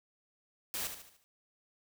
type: noise with echo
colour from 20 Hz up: white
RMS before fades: -37 dBFS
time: 0.74-0.87 s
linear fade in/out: 0 ms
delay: 74 ms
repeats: 5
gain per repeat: -7 dB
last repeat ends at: 1.24 s
effects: none